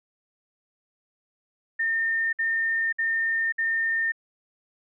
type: tone bursts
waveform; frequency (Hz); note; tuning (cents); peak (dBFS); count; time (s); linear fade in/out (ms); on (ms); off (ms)
sine; 1816; A#6; -46; -22; 4; 1.79-4.121; 10; 540; 57
effects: none